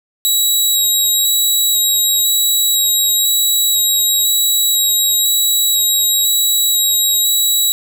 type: tone with vibrato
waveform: 15% pulse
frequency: 3855 Hz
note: B7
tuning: 43 cents flat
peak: -5 dBFS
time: 0.25-7.72 s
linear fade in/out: 0 ms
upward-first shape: square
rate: 1 Hz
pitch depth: 13 cents each way
effects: none